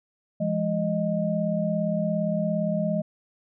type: tone cluster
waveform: sine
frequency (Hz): 169.9 / 207.3 / 620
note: F3 / G#3 / D#5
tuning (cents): -47 / -3 / -6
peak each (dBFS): -27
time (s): 0.4-3.02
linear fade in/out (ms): 10
effects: none